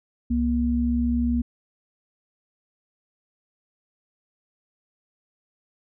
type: tone pair together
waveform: sine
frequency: 66.95 / 238.6 Hz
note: C2 / A#3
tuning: +40 / +41 cents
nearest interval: octave + minor seventh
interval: 2201 cents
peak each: -25 / -21 dBFS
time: 0.3-1.42 s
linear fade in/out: 10 ms
effects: none